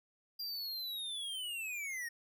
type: linear sweep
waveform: square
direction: down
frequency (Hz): 4813 to 1828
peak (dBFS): -39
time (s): 0.39-2.09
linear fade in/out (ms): 10
effects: none